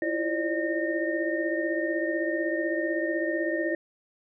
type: tone cluster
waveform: sine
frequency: 331.2 / 347.1 / 547 / 601 / 1833 Hz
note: E4 / F4 / C#5 / D5 / A#6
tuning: +8 / -11 / -23 / +40 / -30 cents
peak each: -29 / -35 / -34 / -31 / -32 dBFS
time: 0.02-3.75 s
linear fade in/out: 2 ms
effects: none